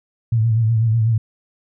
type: tone with vibrato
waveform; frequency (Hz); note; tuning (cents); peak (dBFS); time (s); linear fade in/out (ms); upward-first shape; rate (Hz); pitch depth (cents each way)
sine; 112.8; A2; +44; -13; 0.32-1.18; 5; sine; 8.1; 64
effects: none